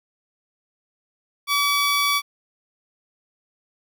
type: tone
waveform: 15% pulse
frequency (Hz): 1144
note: D6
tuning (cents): -46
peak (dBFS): -12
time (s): 1.47-2.22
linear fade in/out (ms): 50
effects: none